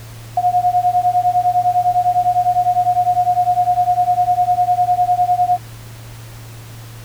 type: beating tone pair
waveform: sine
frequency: 714 / 723.9 Hz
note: F5 / F#5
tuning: +38 / -38 cents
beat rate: 9.9 Hz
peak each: -15 dBFS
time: 0.37-5.58 s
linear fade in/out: 5 ms
effects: added 114 Hz sine -33 dBFS peak until 7.04 s + pink hiss -40 dBFS RMS until 7.04 s